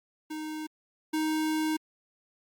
square tone pair in turn, 310 / 312.3 Hz, D#4 / D#4, -6 / +7 cents, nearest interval unison, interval 13 cents, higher second, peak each -35 / -27 dBFS, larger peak second, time 0.3-0.67 / 1.13-1.77 s, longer second, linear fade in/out 10 ms, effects Opus 48 kbps

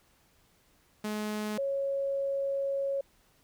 sawtooth / sine tone pair in turn, 212.1 / 551.4 Hz, G#3 / C#5, +37 / -9 cents, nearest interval octave + perfect fourth, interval 1654 cents, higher second, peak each -28 dBFS, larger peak neither, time 1.04-1.58 / 1.58-3.01 s, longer second, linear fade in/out 5 ms, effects pink hiss -66 dBFS RMS until 3.43 s

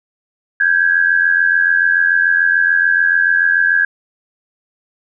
sine tone pair together, 1574.3 / 1661.2 Hz, G6 / G#6, +7 / 0 cents, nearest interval minor second, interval 93 cents, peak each -13 dBFS, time 0.6-3.85 s, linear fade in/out 5 ms, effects none

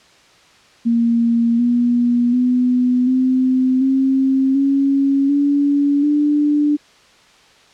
sine tone with pitch steps, 233.1 / 241 / 249.3 / 257.7 / 266.5 / 275.6 / 285 / 294.7 Hz, A#3 / B3 / B3 / C4 / C4 / C#4 / C#4 / D4, 0 / -42 / +16 / -26 / +32 / -10 / +48 / +6 cents, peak -12 dBFS, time 0.85-6.77 s, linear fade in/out 20 ms, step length 740 ms, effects white hiss -49 dBFS RMS until 7.73 s + low-pass 5000 Hz 12 dB/octave

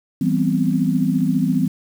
sine chord, C major seventh, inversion first, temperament equal with one note detuned, 164.81 / 194.19 / 246.9 / 261.6 Hz, E3 / G3 / B3 / C4, 0 / -16 / 0 / 0 cents, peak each -21 dBFS, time 0.21-1.68 s, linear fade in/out 5 ms, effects 7-bit

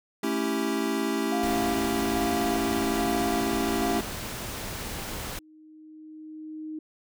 square chord, A dominant seventh, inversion none, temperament equal, 220 / 277.2 / 329.6 / 392 Hz, A3 / C#4 / E4 / G4, 0 / 0 / 0 / 0 cents, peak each -32 / -31 / -32 / -32 dBFS, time 0.23-4.01 s, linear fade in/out 5 ms
sine tone with tremolo, 704 Hz, F5, 14 cents sharp, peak -29 dBFS, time 1.32-3.99 s, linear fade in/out 2 ms, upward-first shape square, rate 1.2 Hz, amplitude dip 45%
pink noise, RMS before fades -35 dBFS, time 1.43-5.39 s, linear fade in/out 2 ms
sine tone with exponential growth, 311.1 Hz, D#4, in tune, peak -32 dBFS, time 3.98-6.79 s, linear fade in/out 5 ms, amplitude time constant 610 ms
effects none

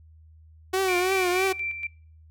sawtooth tone with vibrato, 370 Hz, F#4, in tune, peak -18 dBFS, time 0.73-1.53 s, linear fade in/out 10 ms, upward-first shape triangle, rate 3.1 Hz, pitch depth 86 cents each way
sine tone with tremolo, 2349 Hz, D7, in tune, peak -27 dBFS, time 0.88-1.87 s, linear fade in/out 5 ms, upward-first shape square, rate 4.2 Hz, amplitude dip 55%
effects noise-tail reverb RT60 0.5 s tail -25 dB re dry + added 79 Hz sine -49 dBFS peak until 2.3 s

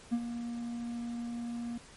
triangle tone with ADSR envelope, 236.3 Hz, A#3, 24 cents sharp, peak -23 dBFS, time 0.11-1.78 s, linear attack 23 ms, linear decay 58 ms, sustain -10 dB, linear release 6 ms, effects pink hiss -54 dBFS RMS until 1.96 s + MP3 48 kbps

